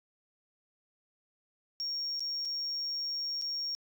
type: tone with dropouts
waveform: sine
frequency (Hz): 5550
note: F8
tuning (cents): -12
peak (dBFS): -31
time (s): 1.8-3.75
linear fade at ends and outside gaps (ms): 0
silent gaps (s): 2.195-2.205 / 2.451-2.455 / 3.414-3.421
effects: tanh soft clip ceiling -29 dBFS